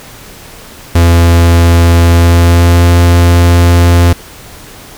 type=tone with pitch glide; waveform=45% pulse; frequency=85 to 86.44 Hz; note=F2 to F2; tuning=-46 to -17 cents; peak=-3 dBFS; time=0.95-4.13 s; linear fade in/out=5 ms; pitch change=+29 cents; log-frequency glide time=2.08-2.9 s; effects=pink hiss -32 dBFS RMS until 4.97 s